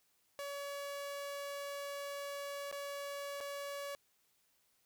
sawtooth tone with dropouts, 566 Hz, C#5, 36 cents sharp, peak -37 dBFS, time 0.39-3.95 s, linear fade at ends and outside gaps 0 ms, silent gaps 2.714-2.726 / 3.404-3.409 s, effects white hiss -75 dBFS RMS until 4.85 s

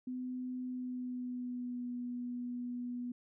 sine tone with pitch glide, 252.7 to 244.7 Hz, B3 to B3, +40 to -16 cents, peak -37 dBFS, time 0.07-3.12 s, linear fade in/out 5 ms, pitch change -56 cents, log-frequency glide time 0.64-1.91 s, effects none

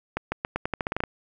accelerating click train, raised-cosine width 0.5 ms, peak -11 dBFS, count 12, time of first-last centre 0.17-1.038 s, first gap 150 ms, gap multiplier 0.86, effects none

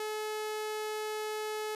sawtooth tone, 428.7 Hz, A4, 45 cents flat, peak -30 dBFS, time 0-1.75 s, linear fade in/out 2 ms, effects resampled to 32000 Hz

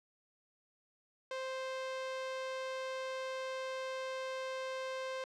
sawtooth tone, 523.3 Hz, C5, in tune, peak -34 dBFS, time 1.31-5.24 s, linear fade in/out 2 ms, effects low-pass 5000 Hz 12 dB/octave

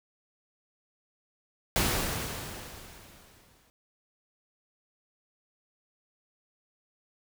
pink noise with exponential decay, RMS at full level -25 dBFS, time 1.76-3.7 s, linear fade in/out 0 ms, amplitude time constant 420 ms, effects none

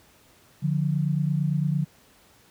sine tone pair together, 147.1 / 175.96 Hz, D3 / F3, +3 / +13 cents, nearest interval minor third, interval 310 cents, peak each -23 / -26 dBFS, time 0.62-1.85 s, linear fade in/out 20 ms, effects pink hiss -57 dBFS RMS until 2.5 s + high-pass 60 Hz 12 dB/octave

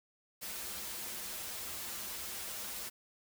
white noise with comb filter, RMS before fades -42 dBFS, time 0.41-2.9 s, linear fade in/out 20 ms, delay 7.1 ms, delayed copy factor -0.9, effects none

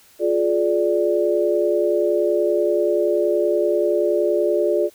sine chord, D diminished, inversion first, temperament just, 352.4 / 422.9 / 587.3 Hz, F4 / Ab4 / D5, +16 / +31 / 0 cents, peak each -20 / -21 / -20 dBFS, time 0.19-4.9 s, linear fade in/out 50 ms, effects white hiss -52 dBFS RMS until 4.94 s

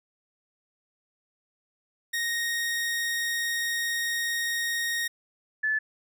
sawtooth / sine tone pair in turn, 1864.7 / 1735.4 Hz, A#6 / A6, 0 / -24 cents, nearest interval minor second, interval 124 cents, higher first, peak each -23 dBFS, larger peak neither, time 2.13-5.08 / 5.63-5.79 s, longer first, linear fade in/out 10 ms, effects none

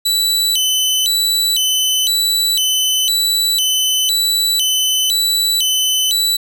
sawtooth tone with vibrato, 3460 Hz, A7, 30 cents flat, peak -10 dBFS, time 0.05-6.37 s, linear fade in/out 10 ms, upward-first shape square, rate 0.99 Hz, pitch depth 230 cents each way, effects none

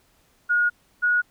sine tone pair in turn, 1440 / 1453.4 Hz, F#6 / F#6, -47 / -31 cents, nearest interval unison, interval 16 cents, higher second, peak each -17 dBFS, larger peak neither, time 0.49-0.7 / 1.02-1.22 s, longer first, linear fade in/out 20 ms, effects pink hiss -62 dBFS RMS until 1.3 s

